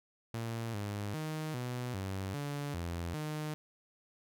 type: tone with pitch steps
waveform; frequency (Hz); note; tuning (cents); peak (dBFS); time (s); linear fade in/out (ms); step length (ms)
sawtooth; 115 / 102.6 / 155.8 / 123.7 / 96.1 / 144 / 85.5 / 152.8; A#2 / G#2 / D#3 / B2 / G2 / D3 / F2 / D#3; -23 / -21 / +3 / +3 / -34 / -34 / -36 / -31; -32; 0.34-3.54; 0; 400
effects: none